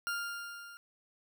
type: tone with level ramp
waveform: 40% pulse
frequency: 1401 Hz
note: F6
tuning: 5 cents sharp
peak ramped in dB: -31 to -48 dBFS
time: 0.07-0.77 s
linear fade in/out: 0 ms
effects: none